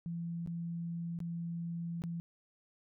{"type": "tone with dropouts", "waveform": "sine", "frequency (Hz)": 169.2, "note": "E3", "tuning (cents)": 45, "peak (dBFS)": -36, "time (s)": [0.06, 2.2], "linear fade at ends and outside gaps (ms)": 0, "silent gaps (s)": [[0.462, 0.474], [1.189, 1.203], [2.02, 2.038]], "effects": []}